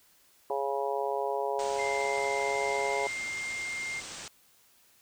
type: harmonic tone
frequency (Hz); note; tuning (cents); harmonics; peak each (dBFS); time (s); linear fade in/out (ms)
138.6; C#3; 0; 3 / 4 / 5 / 6 / 7; -33 / -34 / -35 / -36 / -36; 0.5-3.07; 2
type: low-pass noise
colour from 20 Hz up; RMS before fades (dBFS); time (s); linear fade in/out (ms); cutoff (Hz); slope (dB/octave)
white; -43; 1.59-4.28; 2; 8700; 96
type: tone with pitch glide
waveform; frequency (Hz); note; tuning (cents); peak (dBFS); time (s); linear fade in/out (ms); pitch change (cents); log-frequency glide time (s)
sine; 2093 to 2111; C7 to C7; 0 to +15; -33; 1.78-4.01; 20; +15; 2.36-3.45
effects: white hiss -63 dBFS RMS until 5.01 s